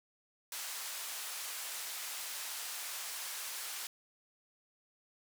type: band-pass noise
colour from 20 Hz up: white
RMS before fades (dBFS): -42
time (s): 0.52-3.87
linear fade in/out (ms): 2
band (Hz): 790 to 13000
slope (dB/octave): 12
effects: none